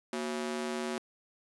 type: ring-modulated tone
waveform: sawtooth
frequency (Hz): 302.7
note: D#4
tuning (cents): -48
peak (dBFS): -26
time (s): 0.13-0.98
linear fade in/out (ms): 0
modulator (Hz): 68.7
effects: resampled to 24000 Hz